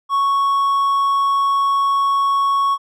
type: tone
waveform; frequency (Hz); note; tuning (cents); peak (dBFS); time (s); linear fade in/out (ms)
triangle; 1108.7; C#6; 0; -12; 0.09-2.78; 50
effects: none